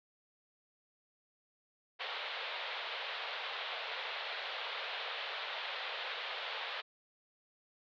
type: band-pass noise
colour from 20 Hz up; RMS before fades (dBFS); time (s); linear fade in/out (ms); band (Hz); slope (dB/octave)
white; -41; 1.99-6.82; 20; 460 to 3900; 48
effects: none